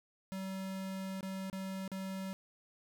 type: tone with dropouts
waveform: square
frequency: 191.1 Hz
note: G3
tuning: 44 cents flat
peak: -39 dBFS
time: 0.32-2.33 s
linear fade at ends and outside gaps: 0 ms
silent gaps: 1.208-1.229 / 1.499-1.529 / 1.878-1.917 s
effects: none